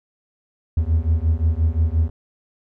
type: beating tone pair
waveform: triangle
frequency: 77.7 / 83.4 Hz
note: D#2 / E2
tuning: -2 / +21 cents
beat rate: 5.7 Hz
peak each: -17 dBFS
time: 0.77-2.1 s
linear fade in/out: 5 ms
effects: none